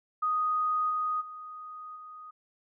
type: tone with level steps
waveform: sine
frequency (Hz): 1244.5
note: D#6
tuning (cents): 0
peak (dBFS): -25 / -27 / -40 / -43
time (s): 0.22-2.31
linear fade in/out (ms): 10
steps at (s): 0.89 / 1.2 / 1.95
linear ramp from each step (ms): 20
effects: none